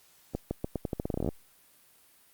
accelerating click train, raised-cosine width 2 ms, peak -17 dBFS, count 17, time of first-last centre 0.35-1.289 s, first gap 160 ms, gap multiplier 0.84, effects white hiss -61 dBFS RMS until 2.33 s + Opus 48 kbps

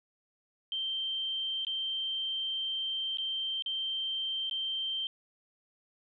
sine tone with dropouts, 3136 Hz, G7, in tune, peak -31 dBFS, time 0.72-5.07 s, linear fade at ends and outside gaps 1 ms, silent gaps 1.649-1.668 / 3.172-3.184 / 3.623-3.661 / 4.497-4.511 s, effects none

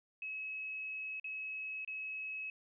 sine tone with dropouts, 2570 Hz, E7, 45 cents flat, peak -39 dBFS, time 0.22-2.5 s, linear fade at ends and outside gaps 2 ms, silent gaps 1.198-1.243 / 1.848-1.876 s, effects none

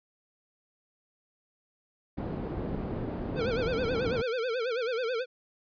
white low-pass noise, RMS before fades -34 dBFS, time 2.17-4.22 s, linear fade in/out 10 ms, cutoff 350 Hz, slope 12 dB/octave
square tone with vibrato, 480 Hz, B4, 49 cents flat, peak -29 dBFS, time 3.35-5.26 s, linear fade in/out 50 ms, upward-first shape sine, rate 9.2 Hz, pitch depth 140 cents each way
effects resampled to 11025 Hz

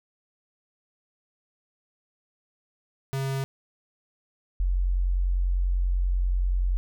square / sine tone pair in turn, 135.2 / 45.12 Hz, C#3 / F#1, -43 / -43 cents, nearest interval octave + perfect fifth, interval 1900 cents, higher first, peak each -27 / -21 dBFS, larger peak second, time 3.13-3.44 / 4.6-6.77 s, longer second, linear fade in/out 0 ms, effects none

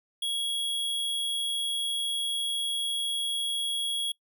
square tone, 3322 Hz, G#7, in tune, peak -28 dBFS, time 0.22-4.12 s, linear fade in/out 5 ms, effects noise-tail reverb RT60 0.1 s tail -23 dB re dry

